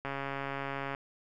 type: click train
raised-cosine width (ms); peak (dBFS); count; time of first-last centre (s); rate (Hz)
0.5; -21; 125; 0.05-0.949; 138
effects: none